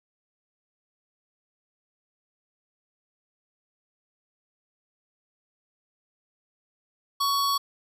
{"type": "tone pair together", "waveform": "square", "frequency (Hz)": [1120, 4444], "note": ["C#6", "C#8"], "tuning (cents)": [18, 4], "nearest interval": "2 octaves", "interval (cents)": 2386, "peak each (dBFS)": [-24, -29], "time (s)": [7.2, 7.58], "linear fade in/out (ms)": 10, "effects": ["resampled to 32000 Hz"]}